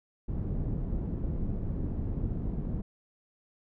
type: low-pass noise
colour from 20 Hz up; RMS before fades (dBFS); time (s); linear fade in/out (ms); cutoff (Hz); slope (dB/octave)
pink; -32; 0.28-2.82; 10; 250; 12
effects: none